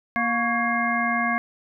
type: harmonic tone with a mistuned harmonic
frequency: 235.8 Hz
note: A#3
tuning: 20 cents sharp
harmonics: 1 / 3 / 5 / 7 / 9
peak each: -27 / -27 / -27 / -27 / -27 dBFS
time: 0.16-1.38 s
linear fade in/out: 0 ms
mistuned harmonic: 5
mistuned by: -93 cents
effects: none